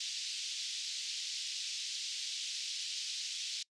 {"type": "band-pass noise", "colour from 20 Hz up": "white", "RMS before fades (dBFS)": -40, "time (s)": [0, 3.63], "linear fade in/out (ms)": 5, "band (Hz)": [3000, 5700], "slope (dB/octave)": 24, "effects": ["noise-tail reverb RT60 0.1 s tail -24 dB re dry", "resampled to 22050 Hz"]}